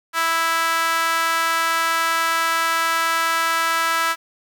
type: tone with high-pass filter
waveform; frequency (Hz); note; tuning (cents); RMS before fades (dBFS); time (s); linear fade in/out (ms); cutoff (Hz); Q
sawtooth; 329.5; E4; -1; -20; 0.13-4.16; 50; 1300; 2.6
effects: 8-bit